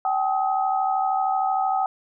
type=tone cluster; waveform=sine; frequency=768 / 841 / 1266 Hz; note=G5 / G#5 / D#6; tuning=-36 / +22 / +30 cents; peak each=-21 / -28 / -28 dBFS; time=0.05-1.86 s; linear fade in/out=2 ms; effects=none